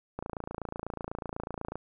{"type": "click train", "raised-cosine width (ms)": 1, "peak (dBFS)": -21, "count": 45, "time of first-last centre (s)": [0.19, 1.756], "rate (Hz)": 28.1, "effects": []}